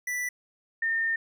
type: tone pair in turn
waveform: square / sine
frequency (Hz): 1974 / 1816.8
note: B6 / A#6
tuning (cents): -1 / -45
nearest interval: minor second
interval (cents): 144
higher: first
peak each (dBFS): -29 / -24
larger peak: second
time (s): 0.07-0.29 / 0.82-1.16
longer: second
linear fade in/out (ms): 5
effects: none